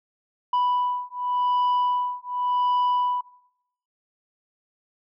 sine beating tone pair, 987.8 / 988.69 Hz, B5 / B5, 0 / +2 cents, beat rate 0.89 Hz, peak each -22 dBFS, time 0.53-3.21 s, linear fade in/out 5 ms, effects noise-tail reverb RT60 0.8 s tail -21 dB re dry + tanh soft clip ceiling -18 dBFS

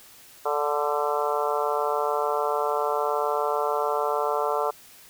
harmonic tone with a mistuned harmonic, 146.83 Hz, D3, in tune, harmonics 3 / 4 / 5 / 6 / 7 / 8 / 9, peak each -28 / -29 / -30 / -31 / -31 / -32 / -33 dBFS, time 0.45-4.71 s, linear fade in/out 10 ms, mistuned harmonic 9, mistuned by +25 cents, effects white hiss -50 dBFS RMS until 5.09 s

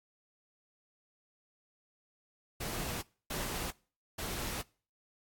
pink noise bursts at uneven times, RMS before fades -38 dBFS, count 3, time 2.6-3.02 / 3.3-3.71 / 4.18-4.62 s, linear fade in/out 10 ms, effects noise-tail reverb RT60 0.4 s tail -23 dB re dry + AAC 64 kbps

